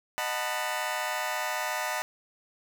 20% pulse chord, B dominant seventh, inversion first, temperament just, 617.4 / 740.8 / 889 / 987.8 Hz, D#5 / F#5 / A5 / B5, -14 / +2 / +18 / 0 cents, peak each -30 dBFS, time 0.18-2.02 s, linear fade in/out 0 ms, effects none

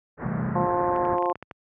pink low-pass noise, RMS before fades -33 dBFS, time 0.17-1.19 s, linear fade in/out 50 ms, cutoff 1800 Hz, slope 48 dB/octave
sine chord, A minor seventh, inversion first, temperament equal, 130.81 / 164.81 / 196 / 220 Hz, C3 / E3 / G3 / A3, 0 / 0 / 0 / 0 cents, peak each -31 dBFS, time 0.23-0.65 s, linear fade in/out 10 ms
harmonic tone, 176.5 Hz, F3, 19 cents sharp, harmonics 2 / 3 / 4 / 5 / 6, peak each -28 / -28 / -28 / -28 / -28 dBFS, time 0.55-1.33 s, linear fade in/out 10 ms
clicks, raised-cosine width 0.5 ms, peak -22 dBFS, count 9, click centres 0.962 / 1.052 / 1.183 / 1.225 / 1.258 / 1.299 / 1.356 / 1.426 / 1.512 s
effects high-pass 80 Hz 12 dB/octave

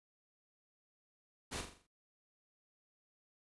pink noise with echo, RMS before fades -41 dBFS, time 1.51-1.62 s, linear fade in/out 20 ms, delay 42 ms, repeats 6, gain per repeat -6 dB, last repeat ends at 1.872 s, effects noise-tail reverb RT60 0.2 s tail -24 dB re dry + resampled to 24000 Hz

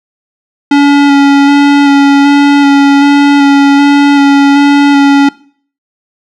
square tone with vibrato, 282.7 Hz, C#4, 34 cents sharp, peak -3 dBFS, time 0.71-5.29 s, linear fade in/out 5 ms, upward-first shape square, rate 1.3 Hz, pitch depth 12 cents each way, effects noise-tail reverb RT60 0.5 s tail -21 dB re dry + low-pass 4000 Hz 12 dB/octave

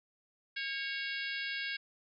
harmonic tone with a mistuned harmonic, 554.4 Hz, C#5, in tune, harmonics 3 / 4 / 5 / 6 / 7 / 8 / 9, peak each -39 / -41 / -43 / -45 / -46 / -47 / -48 dBFS, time 0.56-1.77 s, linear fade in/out 10 ms, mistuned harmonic 3, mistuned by -43 cents, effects none

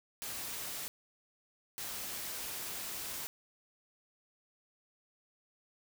white noise bursts at uneven times, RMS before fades -41 dBFS, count 2, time 0.22-0.88 / 1.78-3.27 s, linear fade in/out 0 ms, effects none

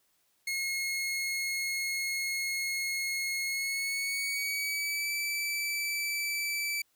sawtooth tone with pitch glide, 2163 to 2318 Hz, C#7 to D7, -43 to -23 cents, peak -27 dBFS, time 0.47-6.82 s, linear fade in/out 5 ms, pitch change +120 cents, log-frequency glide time 3.45-5.12 s, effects white hiss -72 dBFS RMS until 6.95 s

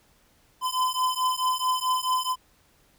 square beating tone pair, 1017 / 1021.6 Hz, C6 / C6, -50 / -42 cents, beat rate 4.6 Hz, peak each -27 dBFS, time 0.61-2.36 s, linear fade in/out 50 ms, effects pink hiss -62 dBFS RMS until 2.98 s

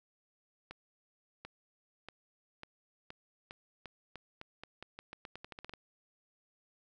accelerating click train, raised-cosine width 0.3 ms, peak -29 dBFS, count 21, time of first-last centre 0.71-5.737 s, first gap 740 ms, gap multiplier 0.86, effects none

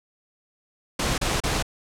pink noise bursts, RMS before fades -24 dBFS, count 3, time 0.99-1.626 s, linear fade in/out 5 ms, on 190 ms, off 33 ms, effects low-pass 9000 Hz 12 dB/octave

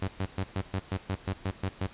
sawtooth tone bursts, 95.7 Hz, G2, 41 cents flat, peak -24 dBFS, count 11, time 0.02-1.869 s, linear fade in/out 5 ms, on 59 ms, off 120 ms, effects pink hiss -51 dBFS RMS until 1.93 s + resampled to 8000 Hz

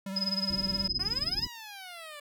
square tone with vibrato, 193.5 Hz, G3, 22 cents flat, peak -35 dBFS, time 0.06-0.88 s, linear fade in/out 5 ms, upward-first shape sine, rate 16 Hz, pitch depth 37 cents each way
sine tone with tremolo, 5050 Hz, D#8, 25 cents sharp, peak -25 dBFS, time 0.16-1.46 s, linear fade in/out 5 ms, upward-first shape sine, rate 19 Hz, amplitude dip 100%
pink low-pass noise, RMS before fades -41 dBFS, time 0.49-1.48 s, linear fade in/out 10 ms, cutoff 380 Hz, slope 48 dB/octave
10% pulse exponential two-way sweep, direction up then down, 350 to 994 to 575 Hz, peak -34 dBFS, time 0.99-2.2 s, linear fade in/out 5 ms, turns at 1.45 s
effects none

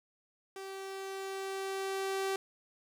sawtooth tone with level ramp, 387 Hz, G4, 22 cents flat, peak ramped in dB -38 to -27 dBFS, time 0.56-2.36 s, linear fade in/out 2 ms, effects low-pass 12000 Hz 12 dB/octave + 10-bit

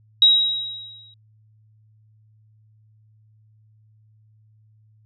sine tone with exponential decay, 3828 Hz, A#7, 45 cents sharp, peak -8 dBFS, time 0.22-1.14 s, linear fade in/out 2 ms, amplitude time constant 200 ms, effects added 108 Hz sine -53 dBFS peak until 5.05 s

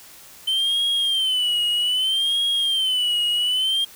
triangle tone with vibrato, 3079 Hz, G7, 32 cents flat, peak -17 dBFS, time 0.47-3.85 s, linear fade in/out 10 ms, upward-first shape sine, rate 0.63 Hz, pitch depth 110 cents each way, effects white hiss -45 dBFS RMS until 3.95 s

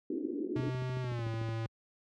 pink band-pass noise, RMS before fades -36 dBFS, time 0.1-0.7 s, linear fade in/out 5 ms, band 270 to 380 Hz, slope 48 dB/octave
square tone with pitch glide, 127.7 to 113.11 Hz, C3 to A2, -42 to +48 cents, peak -34 dBFS, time 0.56-1.66 s, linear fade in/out 0 ms, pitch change -210 cents, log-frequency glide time 1.01-1.27 s
click train, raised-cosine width 3 ms, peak -30 dBFS, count 13, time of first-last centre 0.6-1.489 s, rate 13.5 Hz
effects high-pass 60 Hz 12 dB/octave + low-pass 4000 Hz 12 dB/octave

